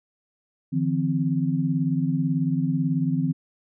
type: tone cluster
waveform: sine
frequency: 150.8 / 169 / 259.3 Hz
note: D3 / E3 / C4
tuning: +46 / +43 / -15 cents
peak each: -25 dBFS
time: 0.72-3.33 s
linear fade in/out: 20 ms
effects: none